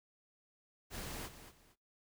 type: noise with echo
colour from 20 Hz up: pink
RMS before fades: -44 dBFS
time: 0.9-1.3 s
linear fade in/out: 50 ms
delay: 230 ms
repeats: 2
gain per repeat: -11 dB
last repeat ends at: 1.76 s
effects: noise-tail reverb RT60 0.3 s tail -25 dB re dry